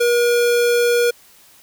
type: tone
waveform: square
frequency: 478.7 Hz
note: A#4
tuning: 46 cents sharp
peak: -14 dBFS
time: 0-1.11 s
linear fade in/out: 10 ms
effects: white hiss -49 dBFS RMS until 1.62 s